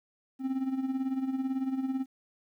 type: tone with tremolo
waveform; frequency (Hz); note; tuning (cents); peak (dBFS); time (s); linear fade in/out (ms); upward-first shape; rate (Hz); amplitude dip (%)
triangle; 264.2; C4; +17; -24; 0.39-2.06; 50; sine; 18; 65
effects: 11-bit